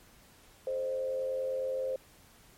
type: tone with frequency modulation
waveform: sine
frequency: 523.3 Hz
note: C5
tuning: in tune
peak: -30 dBFS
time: 0.67-1.96 s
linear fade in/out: 2 ms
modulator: 89.5 Hz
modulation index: 0.48
effects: pink hiss -59 dBFS RMS until 2.57 s + MP3 64 kbps